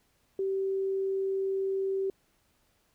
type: tone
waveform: sine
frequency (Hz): 386.6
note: G4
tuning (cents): -24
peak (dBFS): -27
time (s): 0.39-2.1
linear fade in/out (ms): 2
effects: pink hiss -70 dBFS RMS until 2.94 s